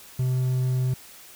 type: tone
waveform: triangle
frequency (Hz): 128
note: C3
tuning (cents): -38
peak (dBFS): -19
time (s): 0.19-0.94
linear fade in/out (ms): 5
effects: white hiss -47 dBFS RMS until 1.35 s